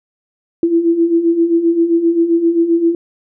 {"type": "beating tone pair", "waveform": "sine", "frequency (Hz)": [329.9, 337.5], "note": ["E4", "E4"], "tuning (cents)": [1, 41], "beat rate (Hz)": 7.6, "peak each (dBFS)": [-17, -11], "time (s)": [0.63, 2.95], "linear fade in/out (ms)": 2, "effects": []}